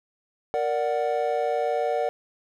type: chord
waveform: triangle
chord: Bb augmented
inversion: none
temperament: equal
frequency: 466.2 / 587.3 / 740 Hz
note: Bb4 / D5 / F#5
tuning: 0 / 0 / 0 cents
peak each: -25 dBFS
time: 0.54-2.09 s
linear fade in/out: 0 ms
effects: none